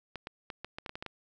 clicks, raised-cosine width 0.3 ms, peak -23 dBFS, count 10, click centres 0.157 / 0.271 / 0.502 / 0.646 / 0.785 / 0.862 / 0.894 / 0.955 / 1.025 / 1.063 s, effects none

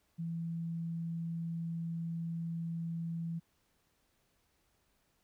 sine tone, 166.5 Hz, E3, 18 cents sharp, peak -35 dBFS, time 0.18-3.4 s, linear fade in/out 20 ms, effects pink hiss -75 dBFS RMS until 5.23 s

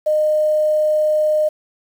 sine tone with quantisation, 612 Hz, D#5, 29 cents flat, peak -13 dBFS, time 0.06-1.49 s, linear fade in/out 10 ms, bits 7, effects none

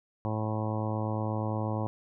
harmonic tone, 108.5 Hz, A2, 24 cents flat, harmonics 1 / 2 / 3 / 4 / 5 / 6 / 7 / 8 / 9 / 10, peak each -31 / -36 / -38 / -43 / -38 / -43 / -41 / -43 / -41 / -46 dBFS, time 0.25-1.87 s, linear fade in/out 0 ms, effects none

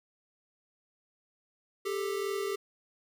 square tone pair together, 394.8 / 437.8 Hz, G4 / A4, +12 / -9 cents, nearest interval major second, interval 179 cents, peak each -33 / -37 dBFS, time 1.85-2.56 s, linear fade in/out 10 ms, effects none

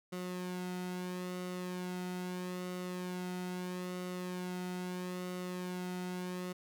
sawtooth tone with flanger, 181.1 Hz, F#3, 37 cents flat, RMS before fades -40 dBFS, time 0.12-6.53 s, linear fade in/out 10 ms, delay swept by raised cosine 1.2 to 1.77 ms, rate 0.77 Hz, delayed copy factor -0.55, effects none

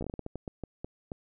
slowing click train, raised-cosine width 2 ms, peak -23 dBFS, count 13, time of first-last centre 0.01-1.118 s, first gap 14 ms, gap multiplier 1.31, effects none

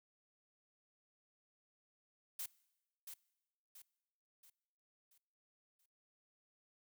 blue noise with echo, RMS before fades -43 dBFS, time 2.39-2.46 s, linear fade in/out 5 ms, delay 680 ms, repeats 5, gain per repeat -7 dB, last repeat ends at 5.86 s, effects noise-tail reverb RT60 1.0 s tail -23 dB re dry

